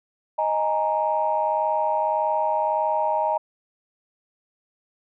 sine chord, D# suspended fourth, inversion none, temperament equal, 622.3 / 830.6 / 932.3 Hz, D#5 / G#5 / A#5, 0 / 0 / 0 cents, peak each -24 / -25 / -23 dBFS, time 0.38-3.38 s, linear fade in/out 10 ms, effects tanh soft clip ceiling -10 dBFS

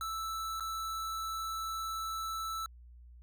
square tone with dropouts, 1318.5 Hz, E6, in tune, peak -36 dBFS, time 0.01-2.66 s, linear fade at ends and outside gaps 1 ms, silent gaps 0.598-0.606 s, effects added 60 Hz sine -51 dBFS peak until 3.22 s

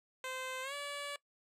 10% pulse tone with pitch glide, 517 to 573.6 Hz, C5 to D5, -21 to -41 cents, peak -31 dBFS, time 0.24-1.16 s, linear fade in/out 2 ms, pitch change +180 cents, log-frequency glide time 0.62-0.74 s, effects noise-tail reverb RT60 0.1 s tail -20 dB re dry + low-pass 11000 Hz 12 dB/octave

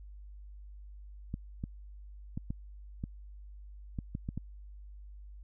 clicks, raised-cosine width 5 ms, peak -23 dBFS, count 9, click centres 1.341 / 1.639 / 2.375 / 2.505 / 3.039 / 3.988 / 4.151 / 4.289 / 4.376 s, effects added 50 Hz sine -46 dBFS peak until 5.43 s

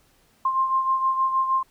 sine beating tone pair, 1055 / 1061.4 Hz, C6 / C6, +14 / +24 cents, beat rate 6.4 Hz, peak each -20 / -28 dBFS, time 0.45-1.63 s, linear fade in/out 5 ms, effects pink hiss -61 dBFS RMS until 1.7 s

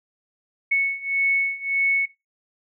sine beating tone pair, 2208 / 2209.7 Hz, C#7 / C#7, -7 / -6 cents, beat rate 1.7 Hz, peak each -23 / -21 dBFS, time 0.71-2.06 s, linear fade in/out 10 ms, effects noise-tail reverb RT60 0.2 s tail -17 dB re dry

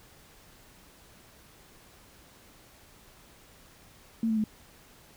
sine tone with pitch steps, 226.3 / 220.5 / 214.8 Hz, A3 / A3 / A3, +49 / +4 / -41 cents, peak -24 dBFS, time 4.23-4.44 s, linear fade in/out 2 ms, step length 70 ms, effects pink hiss -56 dBFS RMS until 5.16 s

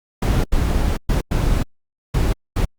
brown noise bursts at uneven times, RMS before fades -17 dBFS, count 6, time 0.22-0.44 / 0.52-0.97 / 1.09-1.21 / 1.31-1.63 / 2.14-2.33 / 2.56-2.65 s, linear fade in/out 5 ms, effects Opus 48 kbps

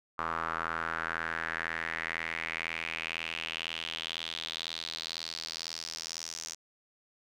square tone with band-pass filter sweep, 41 Hz, E1, 9 cents flat, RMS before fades -37 dBFS, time 0.18-6.55 s, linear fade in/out 10 ms, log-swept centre 1200 to 6100 Hz, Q 4.1, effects none

